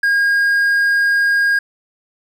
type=tone; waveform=triangle; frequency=1626 Hz; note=G#6; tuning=37 cents flat; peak=-10 dBFS; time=0.03-1.59 s; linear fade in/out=5 ms; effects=none